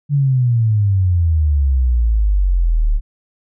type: exponential sweep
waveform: sine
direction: down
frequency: 146.83 to 35.63 Hz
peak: -11 dBFS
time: 0.09-3.01 s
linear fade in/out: 50 ms
effects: none